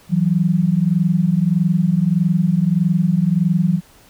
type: tone pair together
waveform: sine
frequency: 163.38 / 185 Hz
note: E3 / F#3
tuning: -15 / 0 cents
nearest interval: major second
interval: 215 cents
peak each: -16 dBFS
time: 0.09-3.81 s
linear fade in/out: 50 ms
effects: pink hiss -49 dBFS RMS until 4.09 s